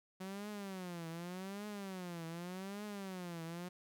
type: tone with vibrato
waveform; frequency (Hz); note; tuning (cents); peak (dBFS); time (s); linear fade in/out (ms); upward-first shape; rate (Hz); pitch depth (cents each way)
sawtooth; 185.3; F#3; +3; -39; 0.2-3.69; 10; triangle; 0.85; 230
effects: none